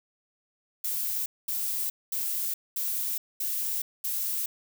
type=noise bursts; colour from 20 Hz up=violet; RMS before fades=-30 dBFS; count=6; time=0.84-4.46 s; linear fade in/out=5 ms; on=420 ms; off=220 ms; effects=none